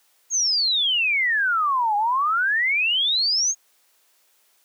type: exponential two-way sweep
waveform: sine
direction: down then up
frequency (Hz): 6670 to 808 to 6670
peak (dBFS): -18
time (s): 0.3-3.55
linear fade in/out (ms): 50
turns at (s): 1.96
effects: white hiss -62 dBFS RMS until 4.64 s + high-pass 400 Hz 12 dB/octave